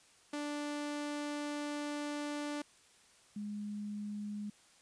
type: tone pair in turn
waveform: sawtooth / sine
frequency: 293.4 / 207.5 Hz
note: D4 / G#3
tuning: -2 / -1 cents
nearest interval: tritone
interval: 599 cents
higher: first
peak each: -33 / -38 dBFS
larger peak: first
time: 0.33-2.62 / 3.36-4.5 s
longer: first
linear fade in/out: 5 ms
effects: white hiss -64 dBFS RMS until 4.81 s + resampled to 22050 Hz